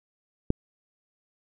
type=click; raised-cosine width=3 ms; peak=-9 dBFS; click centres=0.504 s; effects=none